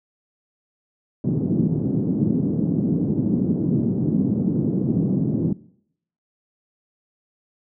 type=band-pass noise; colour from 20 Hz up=white; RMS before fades=-21 dBFS; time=1.24-5.53 s; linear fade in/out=5 ms; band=130 to 280 Hz; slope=24 dB/octave; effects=noise-tail reverb RT60 0.7 s tail -21 dB re dry